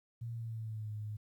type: tone with pitch glide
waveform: sine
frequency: 116.54 to 106.25 Hz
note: A#2 to G#2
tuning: 0 to +40 cents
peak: -38 dBFS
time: 0.21-1.17 s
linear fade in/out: 10 ms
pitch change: -160 cents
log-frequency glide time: 0.32-0.92 s
effects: 12-bit